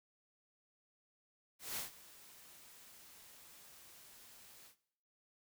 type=noise with ADSR envelope; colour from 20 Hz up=white; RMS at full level=-40 dBFS; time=1.59-4.76 s; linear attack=180 ms; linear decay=130 ms; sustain=-19 dB; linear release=100 ms; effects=noise-tail reverb RT60 0.7 s tail -18 dB re dry